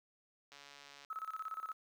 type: click train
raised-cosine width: 0.2 ms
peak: -37 dBFS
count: 76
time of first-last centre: 0.52-1.048 s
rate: 142 Hz
type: tone with tremolo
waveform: sine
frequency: 1293 Hz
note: E6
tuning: 34 cents flat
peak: -38 dBFS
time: 1.1-1.73 s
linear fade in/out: 5 ms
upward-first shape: square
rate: 17 Hz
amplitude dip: 80%
effects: high-pass 400 Hz 12 dB/octave + 11-bit